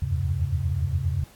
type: tone cluster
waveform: sine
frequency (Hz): 79.2 / 86.7 / 96.3 / 133.6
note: D#2 / F2 / G2 / C3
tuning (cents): +31 / -12 / -30 / +36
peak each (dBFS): -28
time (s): 0.02-1.24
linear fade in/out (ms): 5
effects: pink hiss -53 dBFS RMS until 1.35 s + AAC 64 kbps